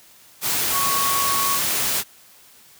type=tone in noise; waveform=sine; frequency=1112 Hz; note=C#6; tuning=5 cents sharp; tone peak=-22 dBFS; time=0.71-1.6 s; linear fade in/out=50 ms; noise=white; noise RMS=-22 dBFS; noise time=0.41-2.04 s; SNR=-3 dB; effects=white hiss -50 dBFS RMS until 2.79 s + high-pass 60 Hz 12 dB/octave